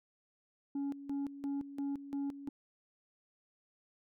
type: tone with tremolo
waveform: sine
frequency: 280.1 Hz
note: C#4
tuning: 18 cents sharp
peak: -31 dBFS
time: 0.75-2.49 s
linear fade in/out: 5 ms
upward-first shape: square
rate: 2.9 Hz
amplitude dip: 80%
effects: tanh soft clip ceiling -33 dBFS